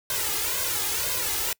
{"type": "noise with flanger", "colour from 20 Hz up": "white", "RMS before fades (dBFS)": -27, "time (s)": [0.1, 1.53], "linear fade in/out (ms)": 2, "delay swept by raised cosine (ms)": [1.9, 2.43], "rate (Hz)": 2, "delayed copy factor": 0.95, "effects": ["noise-tail reverb RT60 0.1 s tail -26 dB re dry"]}